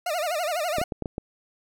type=tone with vibrato; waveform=40% pulse; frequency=657 Hz; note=E5; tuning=6 cents flat; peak=-24 dBFS; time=0.06-0.84 s; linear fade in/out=5 ms; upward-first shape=sine; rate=12 Hz; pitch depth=180 cents each way
type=clicks; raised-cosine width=2 ms; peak=-16 dBFS; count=6; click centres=0.784 / 0.815 / 0.922 / 1.023 / 1.058 / 1.181 s
effects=none